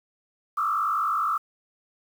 sine tone with frequency modulation, 1244.5 Hz, D#6, in tune, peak -22 dBFS, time 0.57-1.38 s, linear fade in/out 10 ms, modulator 49.6 Hz, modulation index 2, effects 8-bit

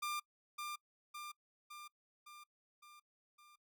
sawtooth tone with echo, 1195 Hz, D6, 30 cents sharp, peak -34 dBFS, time 0.02-0.2 s, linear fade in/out 10 ms, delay 560 ms, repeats 6, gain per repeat -4 dB, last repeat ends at 3.56 s, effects noise-tail reverb RT60 0.1 s tail -25 dB re dry

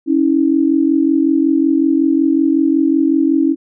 sine tone pair together, 277.2 / 322.6 Hz, C#4 / E4, 0 / -37 cents, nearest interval minor third, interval 263 cents, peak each -13 / -13 dBFS, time 0.06-3.56 s, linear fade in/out 50 ms, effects none

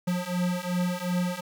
square beating tone pair, 177.4 / 180.1 Hz, F3 / F#3, +27 / -46 cents, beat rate 2.7 Hz, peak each -30 / -29 dBFS, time 0.07-1.41 s, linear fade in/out 10 ms, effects 10-bit

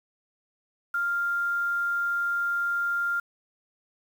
sine tone with quantisation, 1396.9 Hz, F6, in tune, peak -24 dBFS, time 0.94-3.2 s, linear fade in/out 5 ms, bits 8, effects none

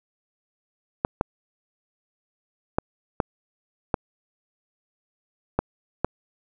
clicks, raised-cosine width 1 ms, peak -6 dBFS, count 7, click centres 1.049 / 1.211 / 2.785 / 3.202 / 3.942 / 5.59 / 6.046 s, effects none

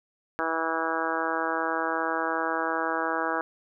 harmonic tone, 162.7 Hz, E3, 22 cents flat, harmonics 2 / 3 / 4 / 5 / 6 / 7 / 8 / 9 / 10, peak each -34 / -34 / -34 / -34 / -34 / -34 / -34 / -34 / -34 dBFS, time 0.39-3.41 s, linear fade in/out 0 ms, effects none

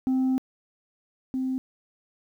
sine tone pair in turn, 260.3 / 260.3 Hz, C4 / C4, -9 / -9 cents, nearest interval unison, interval 0 cents, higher neither, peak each -18 / -24 dBFS, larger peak first, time 0.07-0.38 / 1.34-1.58 s, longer first, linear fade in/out 0 ms, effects tanh soft clip ceiling -20 dBFS + 10-bit

